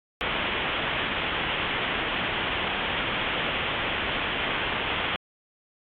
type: low-pass noise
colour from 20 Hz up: white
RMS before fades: -28 dBFS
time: 0.21-5.16 s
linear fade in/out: 0 ms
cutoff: 3400 Hz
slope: 96 dB/octave
effects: AAC 64 kbps